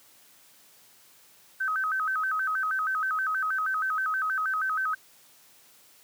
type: tone with vibrato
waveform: sine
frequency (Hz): 1396.9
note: F6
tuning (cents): 0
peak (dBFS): -25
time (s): 1.6-4.95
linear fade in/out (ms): 10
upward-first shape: square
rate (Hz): 6.3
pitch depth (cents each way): 170
effects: white hiss -57 dBFS RMS until 6.03 s + high-pass 100 Hz 12 dB/octave